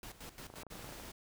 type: noise with tremolo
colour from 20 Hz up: pink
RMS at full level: -48 dBFS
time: 0.03-0.63 s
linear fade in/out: 2 ms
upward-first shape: square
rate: 5.7 Hz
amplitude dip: 75%
type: clicks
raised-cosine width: 1 ms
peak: -36 dBFS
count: 12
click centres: 0.501 / 0.539 / 0.584 / 0.633 / 0.667 / 0.724 / 0.755 / 0.794 / 0.844 / 0.891 / 0.925 / 0.999 s
type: noise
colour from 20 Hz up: pink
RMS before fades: -49 dBFS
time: 0.7-1.12 s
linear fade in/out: 10 ms
effects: none